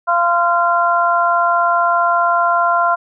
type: harmonic tone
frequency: 344.8 Hz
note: F4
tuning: 22 cents flat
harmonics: 2 / 3 / 4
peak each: -16 / -16 / -16 dBFS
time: 0.07-2.96 s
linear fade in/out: 20 ms
effects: none